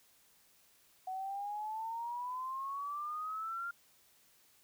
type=exponential sweep; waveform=sine; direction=up; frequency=743 to 1403 Hz; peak=-37 dBFS; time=1.07-3.71 s; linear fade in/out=5 ms; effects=white hiss -67 dBFS RMS until 4.63 s